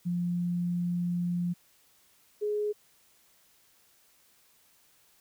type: tone pair in turn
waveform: sine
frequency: 175.2 / 418.5 Hz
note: F3 / G#4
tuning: +6 / +13 cents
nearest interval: octave + minor third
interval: 1507 cents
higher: second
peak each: -27 dBFS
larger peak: neither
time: 0.05-1.54 / 2.41-2.73 s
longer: first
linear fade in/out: 20 ms
effects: white hiss -64 dBFS RMS until 5.2 s